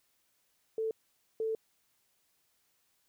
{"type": "tone bursts at uneven times", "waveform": "sine", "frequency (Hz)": 443.3, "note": "A4", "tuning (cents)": 13, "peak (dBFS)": -30, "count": 2, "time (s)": [[0.78, 0.91], [1.4, 1.55]], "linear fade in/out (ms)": 2, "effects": ["white hiss -74 dBFS RMS until 3.08 s"]}